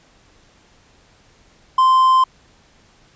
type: tone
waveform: triangle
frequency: 1040 Hz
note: C6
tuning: 11 cents flat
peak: -8 dBFS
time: 1.78-2.24 s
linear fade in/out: 5 ms
effects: pink hiss -53 dBFS RMS until 3.15 s + resampled to 16000 Hz